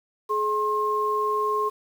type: tone pair together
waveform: sine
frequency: 424.1 / 1068 Hz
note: G#4 / C6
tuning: +36 / +35 cents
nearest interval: octave + major third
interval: 1599 cents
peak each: -26 / -23 dBFS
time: 0.29-1.7 s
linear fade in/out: 20 ms
effects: 8-bit